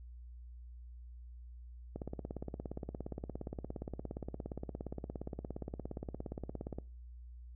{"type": "click train", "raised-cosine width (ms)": 2, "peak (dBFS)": -27, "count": 84, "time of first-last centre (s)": [1.96, 6.786], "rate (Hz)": 17.2, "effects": ["noise-tail reverb RT60 0.4 s tail -24 dB re dry", "added 60 Hz sine -48 dBFS peak until 7.55 s"]}